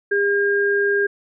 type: tone pair together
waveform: sine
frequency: 403.5 / 1614 Hz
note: G#4 / G#6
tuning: -50 / -50 cents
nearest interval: 2 octaves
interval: 2400 cents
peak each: -18 / -19 dBFS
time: 0.11-1.07 s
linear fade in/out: 10 ms
effects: none